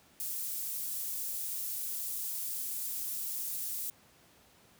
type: high-pass noise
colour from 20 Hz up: pink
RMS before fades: -37 dBFS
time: 0.2-3.9 s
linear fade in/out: 0 ms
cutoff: 12000 Hz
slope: 12 dB/octave
effects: pink hiss -62 dBFS RMS until 4.79 s + high-pass 80 Hz 12 dB/octave